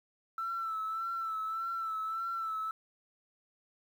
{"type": "tone with vibrato", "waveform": "sine", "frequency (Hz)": 1328, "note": "E6", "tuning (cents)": 12, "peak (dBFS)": -32, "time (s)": [0.38, 2.71], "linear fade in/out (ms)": 2, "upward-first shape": "sine", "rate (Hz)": 1.7, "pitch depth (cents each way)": 39, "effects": ["tanh soft clip ceiling -29 dBFS", "10-bit"]}